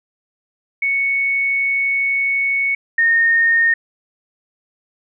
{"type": "tone pair in turn", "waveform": "sine", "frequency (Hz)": [2217, 1839], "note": ["C#7", "A#6"], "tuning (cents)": [0, -24], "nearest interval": "minor third", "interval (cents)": 324, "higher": "first", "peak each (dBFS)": [-15, -11], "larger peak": "second", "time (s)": [[0.82, 2.75], [2.98, 3.74]], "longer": "first", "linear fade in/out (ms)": 5, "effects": []}